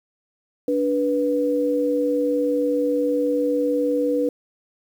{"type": "tone pair together", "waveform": "sine", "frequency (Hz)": [290.6, 490], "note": ["D4", "B4"], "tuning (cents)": [-18, -14], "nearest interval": "major sixth", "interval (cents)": 904, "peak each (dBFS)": [-22, -20], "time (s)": [0.68, 4.29], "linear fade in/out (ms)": 2, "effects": ["8-bit"]}